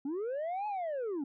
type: linear two-way sweep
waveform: sine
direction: up then down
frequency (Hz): 261.6 to 857 to 261.6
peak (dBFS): -30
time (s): 0.05-1.24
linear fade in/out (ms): 5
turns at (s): 0.67
effects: tanh soft clip ceiling -32 dBFS